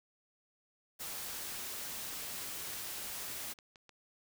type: noise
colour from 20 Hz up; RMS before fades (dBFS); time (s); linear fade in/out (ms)
white; -42; 0.99-3.54; 20
type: clicks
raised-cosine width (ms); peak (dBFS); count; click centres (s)
0.2; -38; 4; 3.171 / 3.588 / 3.758 / 3.893
effects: none